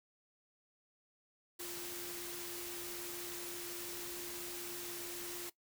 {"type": "tone in noise", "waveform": "sine", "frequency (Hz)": 349.2, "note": "F4", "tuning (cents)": 0, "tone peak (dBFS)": -48, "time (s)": [1.59, 5.5], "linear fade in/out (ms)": 10, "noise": "white", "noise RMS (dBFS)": -45, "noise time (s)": [1.59, 5.5], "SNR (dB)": -6, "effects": ["noise-tail reverb RT60 0.1 s tail -18 dB re dry"]}